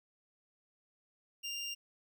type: tone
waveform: 25% pulse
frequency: 2794 Hz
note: F7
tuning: in tune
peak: -34 dBFS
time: 1.43-1.75 s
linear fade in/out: 20 ms
effects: none